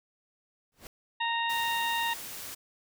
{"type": "noise with exponential growth", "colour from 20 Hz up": "pink", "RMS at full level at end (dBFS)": -41, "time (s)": [0.72, 0.87], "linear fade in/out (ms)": 1, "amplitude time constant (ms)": 32}
{"type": "harmonic tone", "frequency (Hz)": 928, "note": "A#5", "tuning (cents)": -8, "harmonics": [1, 2, 3, 4], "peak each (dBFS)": [-30, -33, -35, -36], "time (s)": [1.2, 2.14], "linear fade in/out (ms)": 10}
{"type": "noise", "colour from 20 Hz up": "white", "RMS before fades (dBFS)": -41, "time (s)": [1.49, 2.55], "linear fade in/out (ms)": 10}
{"effects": []}